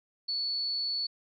sine tone, 4435 Hz, C#8, in tune, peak -29 dBFS, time 0.28-1.07 s, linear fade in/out 10 ms, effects none

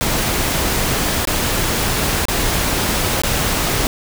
pink noise with dropouts, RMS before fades -18 dBFS, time 0.01-3.87 s, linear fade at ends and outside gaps 0 ms, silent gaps 1.252-1.273 / 2.253-2.284 / 3.218-3.235 s, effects none

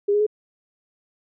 sine tone with pitch steps, 406.5 / 415.3 / 424.3 Hz, G#4 / G#4 / G#4, -37 / 0 / +37 cents, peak -16 dBFS, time 0.08-0.266 s, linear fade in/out 10 ms, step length 62 ms, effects none

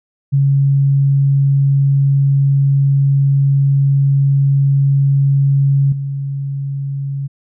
sine tone with level steps, 138.59 Hz, C#3, in tune, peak -9 / -18 dBFS, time 0.32-7.28 s, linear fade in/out 20 ms, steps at 5.92 s, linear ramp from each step 5 ms, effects none

